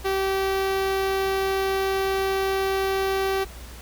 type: tone with notch filter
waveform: sawtooth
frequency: 386.4 Hz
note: G4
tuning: 25 cents flat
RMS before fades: -24 dBFS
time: 0.04-3.45 s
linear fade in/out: 20 ms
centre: 8000 Hz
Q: 1.1
effects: added 60 Hz sine -39 dBFS peak until 3.81 s + pink hiss -44 dBFS RMS until 3.81 s